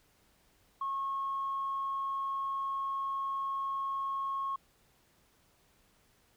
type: tone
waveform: sine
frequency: 1090 Hz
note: C#6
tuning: 29 cents flat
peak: -31 dBFS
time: 0.81-4.56 s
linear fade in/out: 5 ms
effects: tanh soft clip ceiling -27 dBFS + pink hiss -68 dBFS RMS until 6.36 s